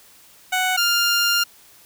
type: tone pair in turn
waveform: 15% pulse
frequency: 742 / 1400.7 Hz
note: F#5 / F6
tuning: +5 / +5 cents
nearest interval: major seventh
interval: 1100 cents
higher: second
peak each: -12 / -10 dBFS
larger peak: second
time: 0.52-0.77 / 0.77-1.44 s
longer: second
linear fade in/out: 10 ms
effects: white hiss -50 dBFS RMS until 1.85 s